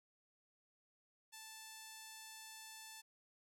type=tone; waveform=5% pulse; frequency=880 Hz; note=A5; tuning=in tune; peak=-40 dBFS; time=1.32-3.02 s; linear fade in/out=20 ms; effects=none